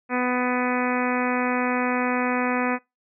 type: harmonic tone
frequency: 249.1 Hz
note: B3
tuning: 15 cents sharp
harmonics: 1 / 2 / 3 / 4 / 5 / 6 / 7 / 8 / 9 / 10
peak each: -25 / -28 / -30 / -31 / -32 / -33 / -33 / -34 / -35 / -35 dBFS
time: 0.09-2.79 s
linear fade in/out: 50 ms
effects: noise-tail reverb RT60 0.2 s tail -22 dB re dry